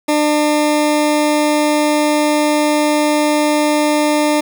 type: tone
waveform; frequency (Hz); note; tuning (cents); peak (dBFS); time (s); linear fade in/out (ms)
20% pulse; 300; D4; +37; -7; 0.08-4.41; 10
effects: none